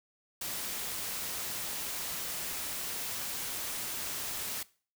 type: noise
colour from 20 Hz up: white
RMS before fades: -37 dBFS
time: 0.41-4.63 s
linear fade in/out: 5 ms
effects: noise-tail reverb RT60 0.4 s tail -20 dB re dry